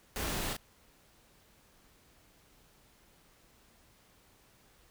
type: noise with echo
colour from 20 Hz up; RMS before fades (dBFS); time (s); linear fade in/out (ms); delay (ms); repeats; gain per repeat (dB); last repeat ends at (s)
pink; -37; 0.16-0.53; 0; 36; 1; -3; 0.566
effects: pink hiss -64 dBFS RMS until 4.9 s